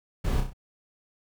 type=noise with echo; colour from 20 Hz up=brown; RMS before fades=-26 dBFS; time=0.24-0.41 s; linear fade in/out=10 ms; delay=31 ms; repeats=4; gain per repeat=-5 dB; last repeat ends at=0.534 s; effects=none